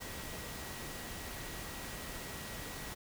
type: tone in noise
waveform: sine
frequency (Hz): 1918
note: A#6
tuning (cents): +49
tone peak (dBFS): -53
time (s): 0-2.95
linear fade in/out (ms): 20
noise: pink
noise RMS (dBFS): -44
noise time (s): 0-2.95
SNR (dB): -12
effects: none